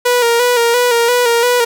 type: tone with vibrato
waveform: sawtooth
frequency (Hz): 478.9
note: A#4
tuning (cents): +47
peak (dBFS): -6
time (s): 0.05-1.65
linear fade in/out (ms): 10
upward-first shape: square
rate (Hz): 2.9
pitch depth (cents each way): 41
effects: none